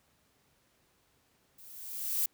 violet noise with level ramp, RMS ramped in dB -54 to -28 dBFS, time 1.58-2.26 s, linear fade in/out 5 ms, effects pink hiss -70 dBFS RMS until 2.33 s + high-pass 60 Hz 12 dB/octave

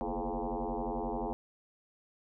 sine tone with frequency modulation, 230.3 Hz, A#3, 21 cents flat, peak -32 dBFS, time 0.01-1.33 s, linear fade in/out 0 ms, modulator 94.4 Hz, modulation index 7.3, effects none

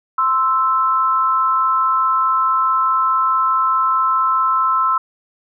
sine tone pair together, 1043.2 / 1318.5 Hz, C6 / E6, -5 / 0 cents, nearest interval major third, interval 405 cents, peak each -17 / -15 dBFS, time 0.18-4.98 s, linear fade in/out 5 ms, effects none

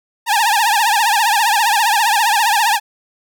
sawtooth tone with vibrato, 870 Hz, A5, 20 cents flat, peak -8 dBFS, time 0.26-2.8 s, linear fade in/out 50 ms, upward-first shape triangle, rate 15 Hz, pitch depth 180 cents each way, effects none

